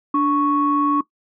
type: tone pair together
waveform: sine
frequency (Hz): 292.1 / 1108.7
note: D4 / C#6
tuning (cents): -9 / 0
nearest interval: octave + major seventh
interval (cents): 2309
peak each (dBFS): -17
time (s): 0.14-1.01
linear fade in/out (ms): 5
effects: noise-tail reverb RT60 0.1 s tail -18 dB re dry + tanh soft clip ceiling -7 dBFS